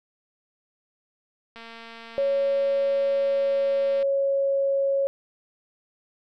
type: click train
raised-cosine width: 0.3 ms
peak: -27 dBFS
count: 566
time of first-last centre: 1.56-4.027 s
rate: 229 Hz
type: tone with pitch glide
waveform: sine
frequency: 554.4 to 550.3 Hz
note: C#5 to C#5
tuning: 0 to -13 cents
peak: -20 dBFS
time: 2.18-5.07 s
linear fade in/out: 0 ms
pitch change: -13 cents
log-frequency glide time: 3.13-4.64 s
effects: none